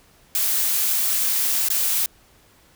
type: noise with dropouts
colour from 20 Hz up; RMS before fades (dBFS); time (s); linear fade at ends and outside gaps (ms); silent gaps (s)
blue; -21; 0.35-2.06; 1; 1.686-1.702
effects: pink hiss -55 dBFS RMS until 2.75 s